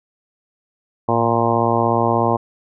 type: harmonic tone with a mistuned harmonic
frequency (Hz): 116.54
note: A#2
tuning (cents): 0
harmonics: 1 / 2 / 3 / 4 / 5 / 6 / 7 / 8 / 9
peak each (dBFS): -23 / -23 / -23 / -23 / -23 / -23 / -23 / -23 / -23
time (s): 1.08-2.37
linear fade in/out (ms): 10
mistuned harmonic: 1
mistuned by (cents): -48
effects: none